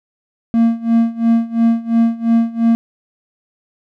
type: tone with tremolo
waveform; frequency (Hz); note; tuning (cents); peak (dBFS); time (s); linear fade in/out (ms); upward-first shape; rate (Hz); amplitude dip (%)
triangle; 230; A#3; -23; -6; 0.54-2.75; 0; sine; 2.9; 90
effects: none